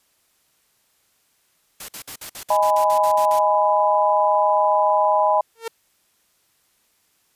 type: noise bursts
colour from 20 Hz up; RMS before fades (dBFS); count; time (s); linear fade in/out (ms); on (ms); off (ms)
white; -34; 12; 1.8-3.392; 5; 85; 52
type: chord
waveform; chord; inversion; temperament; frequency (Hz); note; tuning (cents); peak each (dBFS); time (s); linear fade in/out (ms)
sine; G# minor; second; just; 623 / 830.6 / 996.7; D#5 / G#5 / B5; +2 / 0 / +16; -19; 2.5-5.41; 5
type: tone with exponential growth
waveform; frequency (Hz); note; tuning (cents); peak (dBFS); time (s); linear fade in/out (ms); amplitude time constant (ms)
sawtooth; 455.5; A#4; -40; -19; 5.55-5.68; 5; 27
effects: white hiss -64 dBFS RMS until 7.35 s + resampled to 32000 Hz